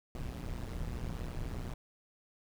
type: noise with amplitude modulation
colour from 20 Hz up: brown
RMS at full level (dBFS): -35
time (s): 0.15-1.74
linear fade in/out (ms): 2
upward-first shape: sine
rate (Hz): 122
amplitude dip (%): 90
effects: none